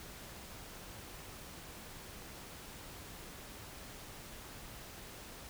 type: silence
effects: pink hiss -50 dBFS RMS until 5.49 s